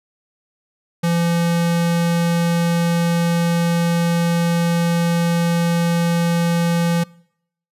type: tone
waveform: square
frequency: 170 Hz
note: F3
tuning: 46 cents flat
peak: -16 dBFS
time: 1.03-7.04 s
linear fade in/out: 10 ms
effects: noise-tail reverb RT60 0.7 s tail -24 dB re dry + resampled to 32000 Hz